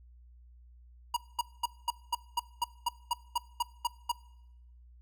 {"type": "tone bursts", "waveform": "square", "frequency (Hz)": 956, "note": "A#5", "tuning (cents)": 43, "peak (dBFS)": -27, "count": 13, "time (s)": [1.14, 4.118], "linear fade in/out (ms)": 5, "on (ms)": 26, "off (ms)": 220, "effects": ["noise-tail reverb RT60 0.9 s tail -21 dB re dry", "added 60 Hz sine -53 dBFS peak until 5.01 s"]}